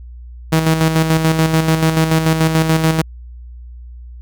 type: tone with tremolo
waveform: sawtooth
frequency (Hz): 160.2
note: E3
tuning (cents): -49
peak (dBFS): -6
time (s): 0.52-3.02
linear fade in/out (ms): 10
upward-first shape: square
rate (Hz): 6.9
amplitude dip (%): 50
effects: added 60 Hz sine -31 dBFS peak until 4.21 s